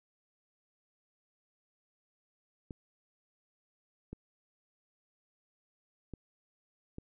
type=clicks; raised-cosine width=3 ms; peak=-29 dBFS; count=4; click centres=2.708 / 4.13 / 6.137 / 6.984 s; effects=none